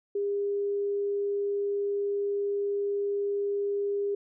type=tone; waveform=sine; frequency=403.9 Hz; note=G#4; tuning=48 cents flat; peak=-26 dBFS; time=0.15-4.15 s; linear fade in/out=5 ms; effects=none